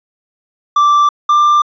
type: tone pair in turn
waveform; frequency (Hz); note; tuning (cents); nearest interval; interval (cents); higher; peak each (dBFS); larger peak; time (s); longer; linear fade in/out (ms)
triangle; 1172 / 1187; D6 / D6; -4 / +18; unison; 22; second; -5; neither; 0.76-1.09 / 1.29-1.62; neither; 5
effects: resampled to 16000 Hz